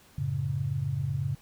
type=chord; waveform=sine; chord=F# minor; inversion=none; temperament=just; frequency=92.5 / 111 / 138.75 Hz; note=F#2 / A2 / C#3; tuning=0 / +16 / +2 cents; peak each=-35 / -33 / -29 dBFS; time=0.18-1.35 s; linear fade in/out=5 ms; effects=pink hiss -58 dBFS RMS until 1.41 s